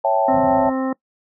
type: chord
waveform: sine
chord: A dominant seventh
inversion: first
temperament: equal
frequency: 554.4 / 659.3 / 784 / 880 Hz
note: C#5 / E5 / G5 / A5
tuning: 0 / 0 / 0 / 0 cents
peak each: -20 dBFS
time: 0.04-0.7 s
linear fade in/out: 10 ms
type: harmonic tone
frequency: 262.9 Hz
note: C4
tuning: 8 cents sharp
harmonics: 1 / 2 / 3 / 4 / 5 / 7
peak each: -20 / -26 / -30 / -32 / -34 / -37 dBFS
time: 0.28-0.93 s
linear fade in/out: 5 ms
type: low-pass noise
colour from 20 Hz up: pink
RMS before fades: -29 dBFS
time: 0.29-0.72 s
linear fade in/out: 50 ms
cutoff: 210 Hz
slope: 96 dB/octave
effects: noise-tail reverb RT60 0.1 s tail -23 dB re dry + high-pass 100 Hz 12 dB/octave